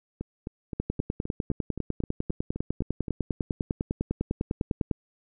two click trains, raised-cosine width 3 ms, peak -14 / -20 dBFS, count 42 / 12, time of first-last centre 0.8-4.912 / 0.21-3.082 s, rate 9.97 / 3.83 Hz, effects none

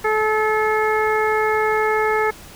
harmonic tone, 432.1 Hz, A4, 31 cents flat, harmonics 1 / 2 / 3 / 4 / 5, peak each -19 / -22 / -24 / -25 / -26 dBFS, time 0.04-2.31 s, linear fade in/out 10 ms, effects pink hiss -41 dBFS RMS until 2.55 s

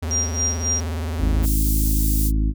square tone with vibrato, 81.2 Hz, E2, 26 cents flat, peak -24 dBFS, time 0.02-1.46 s, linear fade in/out 10 ms, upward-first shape sine, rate 19 Hz, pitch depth 150 cents each way
sine tone with tremolo, 5700 Hz, F8, 34 cents sharp, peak -18 dBFS, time 0.11-0.8 s, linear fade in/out 0 ms, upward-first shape sine, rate 3.7 Hz, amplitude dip 90%
harmonic tone, 53.2 Hz, G#1, 42 cents sharp, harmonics 1 / 2 / 3 / 4 / 5 / 6, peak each -17 / -30 / -31 / -32 / -29 / -33 dBFS, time 1.18-2.54 s, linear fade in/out 50 ms
white high-pass noise, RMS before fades -27 dBFS, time 1.42-2.32 s, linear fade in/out 50 ms, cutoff 7600 Hz, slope 12 dB/octave
effects none

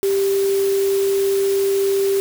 sine tone in noise, 393 Hz, G4, 4 cents sharp, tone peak -15 dBFS, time 0.03-2.2 s, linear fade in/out 0 ms, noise white, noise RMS -31 dBFS, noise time 0.03-2.2 s, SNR +13 dB, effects none

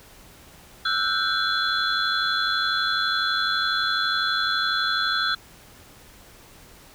sine tone cluster, 1327 / 1475 / 1567 / 3415 / 4101 Hz, E6 / F#6 / G6 / G#7 / C8, +11 / -6 / -1 / +48 / -36 cents, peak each -27 dBFS, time 0.85-5.35 s, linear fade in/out 5 ms, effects tanh soft clip ceiling -11 dBFS + pink hiss -49 dBFS RMS until 6.94 s

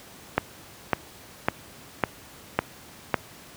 click train, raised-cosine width 0.5 ms, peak -4 dBFS, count 6, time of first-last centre 0.38-3.142 s, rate 1.81 Hz, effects pink hiss -47 dBFS RMS until 3.56 s + high-pass 80 Hz 12 dB/octave

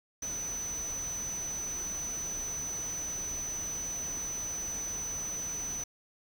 sine tone in noise, 6000 Hz, F#8, 23 cents sharp, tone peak -34 dBFS, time 0.22-5.84 s, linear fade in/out 5 ms, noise pink, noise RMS -45 dBFS, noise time 0.22-5.84 s, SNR +8 dB, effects none

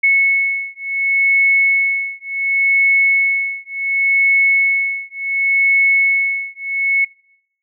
sine beating tone pair, 2200 / 2200.69 Hz, C#7 / C#7, -14 / -13 cents, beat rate 0.69 Hz, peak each -15 dBFS, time 0.03-7.05 s, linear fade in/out 10 ms, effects noise-tail reverb RT60 0.8 s tail -26 dB re dry

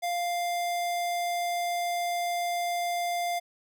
square tone, 698.5 Hz, F5, in tune, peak -28 dBFS, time 0.02-3.4 s, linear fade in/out 20 ms, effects none

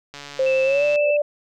click train, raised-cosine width 0.2 ms, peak -19 dBFS, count 118, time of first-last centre 0.14-0.958 s, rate 143 Hz
sine tone with pitch glide, 527 to 588.1 Hz, C5 to D5, +12 to +2 cents, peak -16 dBFS, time 0.39-1.22 s, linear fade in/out 5 ms, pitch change +190 cents, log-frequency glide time 0.64-0.85 s
sine tone with vibrato, 2637 Hz, E7, in tune, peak -25 dBFS, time 0.46-1.17 s, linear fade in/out 5 ms, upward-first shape triangle, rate 11 Hz, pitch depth 11 cents each way
sine tone with exponential growth, 523 Hz, C5, 1 cent flat, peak -25 dBFS, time 0.8-1.11 s, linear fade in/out 5 ms, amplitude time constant 67 ms
effects none

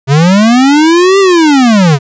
square linear two-way sweep, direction up then down, 130.5 to 398.7 to 130.5 Hz, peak -4 dBFS, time 0.07-1.99 s, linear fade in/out 50 ms, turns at 1.19 s, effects resampled to 16000 Hz

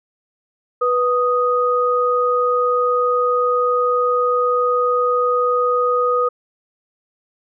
sine tone pair together, 492.2 / 1244.5 Hz, B4 / D#6, -6 / 0 cents, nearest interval octave + major third, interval 1606 cents, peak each -17 dBFS, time 0.81-6.29 s, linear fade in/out 10 ms, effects none

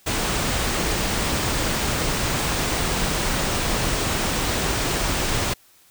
pink band-stop noise, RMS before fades -23 dBFS, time 0.06-5.54 s, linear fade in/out 10 ms, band 10000 to 14000 Hz, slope 96 dB/octave, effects white hiss -55 dBFS RMS until 5.9 s

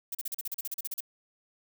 violet noise bursts, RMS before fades -34 dBFS, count 14, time 0.12-1.006 s, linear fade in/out 5 ms, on 28 ms, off 38 ms, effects none

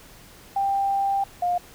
sine tone pair in turn, 790 / 708.9 Hz, G5 / F5, +13 / +26 cents, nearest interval major second, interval 187 cents, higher first, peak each -20 dBFS, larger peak neither, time 0.56-1.24 / 1.42-1.58 s, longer first, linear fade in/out 5 ms, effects pink hiss -48 dBFS RMS until 1.74 s

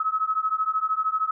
sine beating tone pair, 1279 / 1292 Hz, D#6 / E6, +47 / -35 cents, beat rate 13 Hz, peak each -25 dBFS, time 0-1.31 s, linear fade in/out 5 ms, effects none

